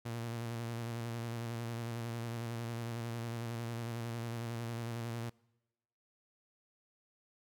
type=tone with vibrato; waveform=sawtooth; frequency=116.6 Hz; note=A#2; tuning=1 cent sharp; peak=-34 dBFS; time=0.05-5.3 s; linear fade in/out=10 ms; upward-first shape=square; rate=11 Hz; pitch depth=28 cents each way; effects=noise-tail reverb RT60 1.0 s tail -25 dB re dry